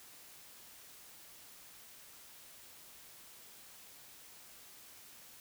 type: silence
effects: white hiss -56 dBFS RMS until 5.4 s